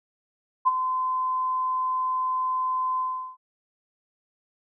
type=tone with ADSR envelope; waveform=sine; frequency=1027 Hz; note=C6; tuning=33 cents flat; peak=-14 dBFS; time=0.65-3.37 s; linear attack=24 ms; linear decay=28 ms; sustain=-9 dB; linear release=380 ms; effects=none